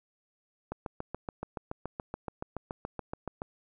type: click train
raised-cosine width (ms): 1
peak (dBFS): -21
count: 20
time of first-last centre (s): 0.72-3.419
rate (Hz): 7.04
effects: none